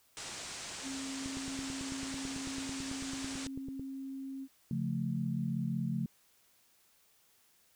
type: low-pass noise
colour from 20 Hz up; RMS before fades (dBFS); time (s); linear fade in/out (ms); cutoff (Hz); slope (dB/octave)
white; -44; 0.17-3.47; 0; 8600; 48
type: tone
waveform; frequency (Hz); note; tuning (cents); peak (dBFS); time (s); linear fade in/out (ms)
sine; 269; C4; +48; -39; 0.82-4.48; 50
type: click train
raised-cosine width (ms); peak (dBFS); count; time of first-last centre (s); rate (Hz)
3; -31; 24; 1.26-3.796; 9.07
type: chord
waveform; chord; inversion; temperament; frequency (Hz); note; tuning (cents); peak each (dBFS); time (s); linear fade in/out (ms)
sine; Db augmented; none; equal; 138.59 / 174.61 / 220; Db3 / F3 / A3; 0 / 0 / 0; -36; 4.71-6.06; 2
effects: white hiss -68 dBFS RMS until 7.75 s